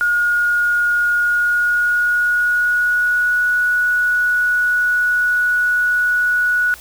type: tone with pitch glide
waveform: sine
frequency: 1435 to 1466.8 Hz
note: F6 to F#6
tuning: +47 to -15 cents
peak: -13 dBFS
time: 0.01-6.74 s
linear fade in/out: 0 ms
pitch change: +38 cents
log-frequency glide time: 1.12-3.47 s
effects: added 60 Hz sine -45 dBFS peak until 6.8 s + white hiss -40 dBFS RMS until 6.8 s